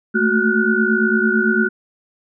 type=tone cluster; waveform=sine; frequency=217.4 / 226.3 / 369 / 1439 / 1498 Hz; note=A3 / A3 / F#4 / F#6 / F#6; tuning=-21 / +49 / -5 / -49 / +21 cents; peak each=-20 dBFS; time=0.14-1.69 s; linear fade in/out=20 ms; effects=none